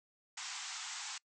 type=band-pass noise; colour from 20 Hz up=white; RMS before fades=-44 dBFS; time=0.37-1.18 s; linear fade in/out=5 ms; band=750 to 7900 Hz; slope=96 dB/octave; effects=noise-tail reverb RT60 0.1 s tail -25 dB re dry